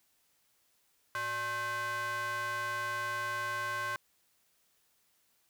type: ring-modulated tone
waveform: square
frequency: 240 Hz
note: B3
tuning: 49 cents flat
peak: -31 dBFS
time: 1.15-3.96 s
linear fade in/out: 0 ms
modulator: 1310 Hz
effects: white hiss -72 dBFS RMS until 5.49 s